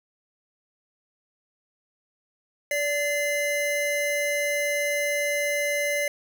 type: tone pair together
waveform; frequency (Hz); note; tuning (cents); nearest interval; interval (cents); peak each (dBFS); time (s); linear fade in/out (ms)
square; 579.8 / 2068; D5 / C7; -22 / -21; octave + minor seventh; 2201; -27; 2.71-6.08; 2
effects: none